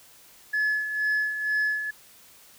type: tone with tremolo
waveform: sine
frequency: 1711 Hz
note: A6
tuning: 49 cents flat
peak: -19 dBFS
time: 0.53-1.91 s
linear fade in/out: 10 ms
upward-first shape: sine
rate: 2.1 Hz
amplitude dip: 65%
effects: tanh soft clip ceiling -20 dBFS + white hiss -53 dBFS RMS until 2.58 s